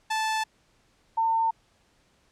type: tone pair in turn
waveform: sawtooth / sine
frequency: 876 / 903.2 Hz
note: A5 / A5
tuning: -8 / +45 cents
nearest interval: minor second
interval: 53 cents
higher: second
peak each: -21 / -21 dBFS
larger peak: neither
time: 0.1-0.44 / 1.17-1.51 s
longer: neither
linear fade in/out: 10 ms
effects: pink hiss -65 dBFS RMS until 2.31 s + low-pass 8000 Hz 12 dB/octave